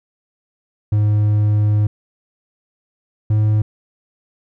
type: tone pair in turn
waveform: triangle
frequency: 105.1 / 106.88 Hz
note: G#2 / A2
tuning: +21 / -50 cents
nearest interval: unison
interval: 29 cents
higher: second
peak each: -10 dBFS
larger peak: neither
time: 0.92-1.87 / 3.3-3.62 s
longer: first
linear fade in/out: 5 ms
effects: none